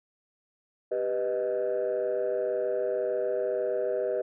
sine chord, G augmented, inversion none, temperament equal, 392 / 493.9 / 622.3 Hz, G4 / B4 / D#5, 0 / 0 / 0 cents, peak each -30 / -28 / -29 dBFS, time 0.91-4.22 s, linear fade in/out 10 ms, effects tanh soft clip ceiling -21 dBFS

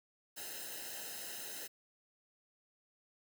white noise with comb filter, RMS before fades -45 dBFS, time 0.36-1.68 s, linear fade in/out 20 ms, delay 0.87 ms, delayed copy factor -0.85, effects none

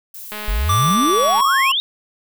violet noise, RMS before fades -34 dBFS, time 0.14-0.95 s, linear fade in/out 5 ms
click train, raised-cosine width 0.3 ms, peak -14 dBFS, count 230, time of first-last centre 0.32-1.405 s, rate 211 Hz
sine exponential sweep, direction up, 41.62 to 3808 Hz, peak -16 dBFS, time 0.48-1.8 s, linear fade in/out 0 ms
square tone with pitch glide, 1174.7 to 1077.2 Hz, D6 to C#6, 0 to -50 cents, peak -16 dBFS, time 0.69-1.72 s, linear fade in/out 5 ms, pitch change -150 cents, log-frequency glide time 1.06-1.57 s
effects none

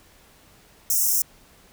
white high-pass noise, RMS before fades -21 dBFS, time 0.9-1.22 s, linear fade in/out 2 ms, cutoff 5400 Hz, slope 96 dB/octave, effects pink hiss -54 dBFS RMS until 1.72 s

